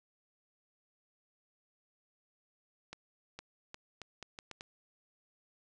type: accelerating click train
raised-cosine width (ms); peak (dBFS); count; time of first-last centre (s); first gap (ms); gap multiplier
0.2; -27; 8; 2.93-4.609; 460; 0.77
effects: resampled to 22050 Hz + 9-bit